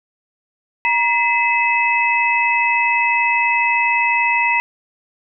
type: tone cluster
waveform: sine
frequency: 947 / 2028 / 2591 Hz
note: A#5 / B6 / E7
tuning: +27 / +45 / -30 cents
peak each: -18 dBFS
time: 0.85-4.6 s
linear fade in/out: 0 ms
effects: none